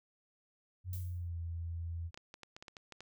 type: tone with pitch glide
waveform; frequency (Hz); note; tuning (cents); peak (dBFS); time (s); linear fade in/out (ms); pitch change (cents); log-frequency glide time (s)
sine; 91.1 to 84.02; F#2 to E2; -26 to +34; -37; 0.84-2.11; 50; -140; 1-1.38
type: noise with exponential decay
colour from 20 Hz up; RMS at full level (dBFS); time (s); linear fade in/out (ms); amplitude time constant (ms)
violet; -46; 0.93-1.29; 1; 77
type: clicks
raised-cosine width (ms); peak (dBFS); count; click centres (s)
0.2; -31; 10; 2.144 / 2.175 / 2.341 / 2.433 / 2.565 / 2.625 / 2.682 / 2.768 / 2.923 / 3.006
effects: none